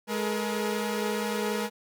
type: tone cluster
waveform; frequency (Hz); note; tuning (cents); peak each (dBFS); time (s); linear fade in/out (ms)
sawtooth; 210.1 / 422.7 / 446.9 / 477.2; G#3 / G#4 / A4 / A#4; +20 / +31 / +27 / +41; -27 / -31 / -35 / -28; 0.07-1.7; 50
effects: none